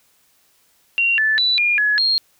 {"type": "tone with pitch steps", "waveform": "sine", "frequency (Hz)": [2755, 1748, 3965, 2419, 1692, 4238], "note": ["F7", "A6", "B7", "D#7", "G#6", "C8"], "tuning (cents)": [-24, -12, 6, -49, 32, 21], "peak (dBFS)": -14, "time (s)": [0.98, 2.18], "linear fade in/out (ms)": 0, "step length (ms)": 200, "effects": ["white hiss -59 dBFS RMS until 2.39 s"]}